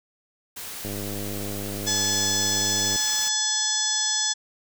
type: noise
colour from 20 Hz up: white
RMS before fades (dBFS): -36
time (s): 0.56-3.29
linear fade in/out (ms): 10
type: click train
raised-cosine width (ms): 2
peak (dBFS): -21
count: 214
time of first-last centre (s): 0.85-2.959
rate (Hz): 101
type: harmonic tone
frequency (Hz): 859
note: A5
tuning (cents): -42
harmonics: 1 / 2 / 4 / 5 / 6 / 7 / 8 / 9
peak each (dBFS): -37 / -33 / -29 / -35 / -28 / -27 / -34 / -29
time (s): 1.86-4.34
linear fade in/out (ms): 20
effects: none